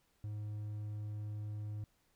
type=tone; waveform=triangle; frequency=105.3 Hz; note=G#2; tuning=24 cents sharp; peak=-37 dBFS; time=0.24-1.84 s; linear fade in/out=0 ms; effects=pink hiss -75 dBFS RMS until 2.15 s

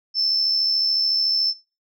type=tone with amplitude modulation; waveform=sine; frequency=5300 Hz; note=E8; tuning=9 cents sharp; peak=-15 dBFS; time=0.14-1.54 s; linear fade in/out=50 ms; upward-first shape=sine; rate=73.8 Hz; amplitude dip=45%; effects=noise-tail reverb RT60 0.3 s tail -21 dB re dry + tanh soft clip ceiling -12 dBFS

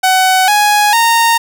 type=tone with pitch steps; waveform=sawtooth; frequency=750 / 832.2 / 923.4 Hz; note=F#5 / G#5 / A#5; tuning=+23 / +3 / -17 cents; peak=-4 dBFS; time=0.03-1.38 s; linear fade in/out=10 ms; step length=450 ms; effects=none

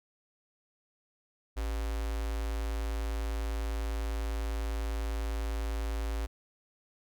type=tone with notch filter; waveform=square; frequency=55 Hz; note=A1; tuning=in tune; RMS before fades=-33 dBFS; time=1.56-6.27 s; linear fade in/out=20 ms; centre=160 Hz; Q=1.1; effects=none

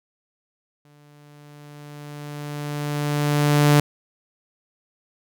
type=tone with exponential growth; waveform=sawtooth; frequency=146.83 Hz; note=D3; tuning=in tune; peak=-8 dBFS; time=0.85-3.8 s; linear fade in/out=2 ms; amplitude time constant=640 ms; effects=none

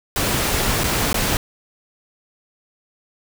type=noise with dropouts; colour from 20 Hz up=pink; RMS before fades=-20 dBFS; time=0.16-1.37 s; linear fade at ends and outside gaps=1 ms; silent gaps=0.836-0.841 / 1.13-1.143 s; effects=none

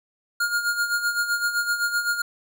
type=tone with tremolo; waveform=square; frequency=1418 Hz; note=F6; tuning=26 cents sharp; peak=-20 dBFS; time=0.4-2.22 s; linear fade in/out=5 ms; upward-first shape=sine; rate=7.8 Hz; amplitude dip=65%; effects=none

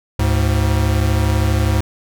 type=tone pair together; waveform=square; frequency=73.42 / 105.85 Hz; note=D2 / G#2; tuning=0 / +33 cents; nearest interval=tritone; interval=633 cents; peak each=-17 dBFS; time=0.19-1.81 s; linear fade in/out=5 ms; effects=none

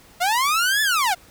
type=linear two-way sweep; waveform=sawtooth; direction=up then down; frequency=674 to 1760 to 674 Hz; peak=-14 dBFS; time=0.2-1.15 s; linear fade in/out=20 ms; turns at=0.82 s; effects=pink hiss -50 dBFS RMS until 1.3 s

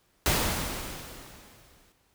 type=noise with exponential decay; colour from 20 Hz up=pink; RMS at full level=-23 dBFS; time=0.26-1.92 s; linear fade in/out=0 ms; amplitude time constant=360 ms; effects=pink hiss -68 dBFS RMS until 2.14 s

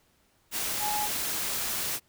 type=tone in noise; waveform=sine; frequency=839 Hz; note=G#5; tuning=17 cents sharp; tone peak=-29 dBFS; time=0.79-1.09 s; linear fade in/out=50 ms; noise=white; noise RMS=-31 dBFS; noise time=0.51-2 s; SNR=-1 dB; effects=pink hiss -67 dBFS RMS until 2.08 s

